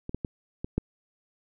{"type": "clicks", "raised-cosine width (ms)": 3, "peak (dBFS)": [-21, -17, -17, -19, -12], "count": 5, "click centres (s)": [0.094, 0.146, 0.248, 0.645, 0.78], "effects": []}